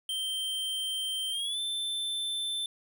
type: tone with pitch glide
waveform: square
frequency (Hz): 3136 to 3540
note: G7 to A7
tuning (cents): 0 to +10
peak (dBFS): -31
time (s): 0.09-2.66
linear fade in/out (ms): 2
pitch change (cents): +210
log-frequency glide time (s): 1.31-1.59
effects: none

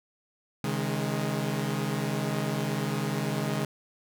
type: chord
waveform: sawtooth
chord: C# suspended second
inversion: none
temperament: equal with one note detuned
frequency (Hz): 135.5 / 155.56 / 207.7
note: C#3 / D#3 / G#3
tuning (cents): -39 / 0 / 0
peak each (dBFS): -28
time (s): 0.64-3.65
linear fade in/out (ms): 2
effects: none

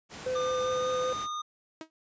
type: noise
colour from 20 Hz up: pink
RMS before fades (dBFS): -42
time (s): 0.09-1.28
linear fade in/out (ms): 50
type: tone with vibrato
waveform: triangle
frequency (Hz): 509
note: C5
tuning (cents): -48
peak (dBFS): -26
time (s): 0.26-1.13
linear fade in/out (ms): 5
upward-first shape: triangle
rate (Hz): 5.1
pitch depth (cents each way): 12
type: tone with pitch glide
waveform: square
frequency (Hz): 1200 to 1223.8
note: D6 to D#6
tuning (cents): +37 to -29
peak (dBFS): -33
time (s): 0.35-1.42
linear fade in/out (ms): 10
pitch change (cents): +34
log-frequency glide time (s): 0.61-0.83
type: tone with exponential decay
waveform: sawtooth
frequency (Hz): 318.6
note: D#4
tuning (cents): +41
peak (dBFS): -31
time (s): 1.81-1.9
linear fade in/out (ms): 0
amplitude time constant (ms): 18
effects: high-pass 100 Hz 12 dB/octave + resampled to 16000 Hz

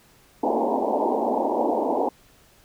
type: band-pass noise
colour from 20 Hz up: white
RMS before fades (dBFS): -23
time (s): 0.43-2.09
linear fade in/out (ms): 5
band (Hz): 220 to 940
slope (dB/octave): 96
effects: pink hiss -56 dBFS RMS until 2.64 s

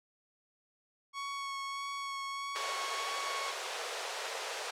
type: tone with vibrato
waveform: sawtooth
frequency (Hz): 1108.7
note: C#6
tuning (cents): 0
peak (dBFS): -33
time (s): 1.13-3.54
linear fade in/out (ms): 50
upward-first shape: sine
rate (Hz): 1.6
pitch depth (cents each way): 13
type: high-pass noise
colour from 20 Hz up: pink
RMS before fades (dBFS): -38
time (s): 2.55-4.71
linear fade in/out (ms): 10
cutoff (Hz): 430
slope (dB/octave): 48
effects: low-pass 7000 Hz 12 dB/octave

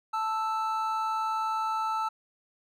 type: tone pair together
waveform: triangle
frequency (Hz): 880 / 1319.6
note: A5 / E6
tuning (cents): 0 / +1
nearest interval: perfect fifth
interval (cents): 701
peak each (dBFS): -28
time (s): 0.13-2.09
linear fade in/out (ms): 10
effects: none

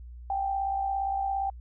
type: tone with amplitude modulation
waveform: sine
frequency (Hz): 784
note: G5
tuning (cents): 0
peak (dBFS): -24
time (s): 0.3-1.5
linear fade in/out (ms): 2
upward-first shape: sine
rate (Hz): 57.4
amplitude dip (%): 50
effects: added 60 Hz sine -41 dBFS peak until 1.6 s

